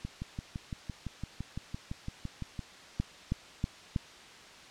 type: two click trains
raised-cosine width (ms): 5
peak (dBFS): -24 / -17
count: 16 / 4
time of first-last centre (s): 0.05-2.592 / 3-3.962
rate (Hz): 5.9 / 3.12
effects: white hiss -51 dBFS RMS until 4.7 s + low-pass 5000 Hz 12 dB/octave